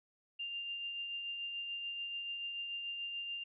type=tone with tremolo; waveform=sine; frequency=2794 Hz; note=F7; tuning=in tune; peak=-37 dBFS; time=0.39-3.44 s; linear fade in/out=10 ms; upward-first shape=triangle; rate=6.9 Hz; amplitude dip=35%; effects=none